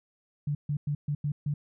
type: tone bursts at uneven times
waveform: sine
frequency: 146 Hz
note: D3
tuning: 10 cents flat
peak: -26 dBFS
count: 6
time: 0.47-0.55 / 0.69-0.77 / 0.87-0.95 / 1.08-1.15 / 1.24-1.32 / 1.46-1.54 s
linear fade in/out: 5 ms
effects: none